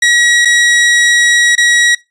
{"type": "tone with dropouts", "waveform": "sawtooth", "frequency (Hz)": 1912, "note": "A#6", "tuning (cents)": 43, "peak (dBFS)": -3, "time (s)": [0.02, 1.95], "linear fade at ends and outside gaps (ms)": 5, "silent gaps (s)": [[0.45, 0.454], [1.554, 1.578]], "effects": ["noise-tail reverb RT60 0.2 s tail -21 dB re dry", "resampled to 22050 Hz"]}